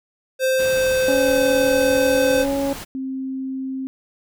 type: tone with pitch glide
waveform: square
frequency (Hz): 522 to 514.2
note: C5 to C5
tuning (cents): -4 to -30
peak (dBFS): -17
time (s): 0.39-2.46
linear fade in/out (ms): 50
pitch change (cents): -26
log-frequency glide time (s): 0.63-1.34
type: noise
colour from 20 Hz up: pink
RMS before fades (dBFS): -33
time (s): 0.58-2.85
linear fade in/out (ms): 20
type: harmonic tone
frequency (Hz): 277.2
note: C#4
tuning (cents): 0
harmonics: 1 / 2 / 3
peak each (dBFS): -22 / -22 / -31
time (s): 1.08-2.73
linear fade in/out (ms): 2
type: tone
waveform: sine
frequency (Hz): 264.4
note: C4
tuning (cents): +18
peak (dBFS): -24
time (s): 2.95-3.87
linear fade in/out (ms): 0
effects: none